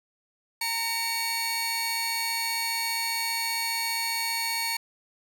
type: tone cluster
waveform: sawtooth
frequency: 919 / 2256 / 4397 Hz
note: A#5 / C#7 / C#8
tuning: -25 / +30 / -15 cents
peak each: -28 dBFS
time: 0.61-4.77 s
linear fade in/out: 5 ms
effects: none